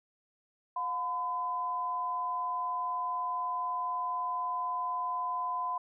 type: tone pair together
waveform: sine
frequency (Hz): 715.6 / 1012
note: F5 / B5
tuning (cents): +42 / +42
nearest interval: tritone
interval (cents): 600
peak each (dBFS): -39 / -31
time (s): 0.76-5.78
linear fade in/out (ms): 5
effects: none